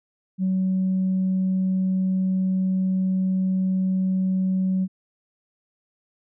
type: tone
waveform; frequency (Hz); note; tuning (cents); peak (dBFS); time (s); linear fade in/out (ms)
sine; 187.7; F#3; +25; -18; 0.38-4.88; 50
effects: tanh soft clip ceiling -16 dBFS